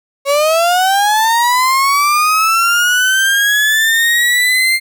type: linear sweep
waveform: 35% pulse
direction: up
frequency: 550 to 2109 Hz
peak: -8 dBFS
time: 0.25-4.8 s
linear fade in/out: 50 ms
effects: none